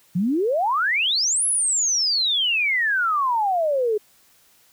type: exponential two-way sweep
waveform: sine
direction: up then down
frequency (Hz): 164.81 to 11000 to 409.9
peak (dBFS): -18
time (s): 0.15-3.98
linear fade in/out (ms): 10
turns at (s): 1.46
effects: white hiss -57 dBFS RMS until 4.72 s